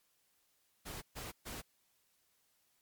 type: noise bursts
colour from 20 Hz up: pink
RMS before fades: -45 dBFS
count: 3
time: 0.85-1.62 s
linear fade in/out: 20 ms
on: 170 ms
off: 130 ms
effects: white hiss -75 dBFS RMS until 2.81 s + MP3 96 kbps